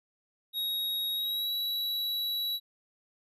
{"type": "tone with pitch glide", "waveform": "square", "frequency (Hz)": [3782, 3913], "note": ["A#7", "B7"], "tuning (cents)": [24, -17], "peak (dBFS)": -30, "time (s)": [0.53, 2.6], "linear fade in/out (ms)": 50, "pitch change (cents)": 59, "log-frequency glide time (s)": [1.14, 1.53], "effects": []}